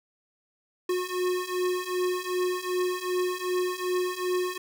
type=beating tone pair; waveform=square; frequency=361.5 / 364.1 Hz; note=F#4 / F#4; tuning=-40 / -28 cents; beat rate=2.6 Hz; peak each=-31 / -29 dBFS; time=0.89-4.58 s; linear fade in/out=5 ms; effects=none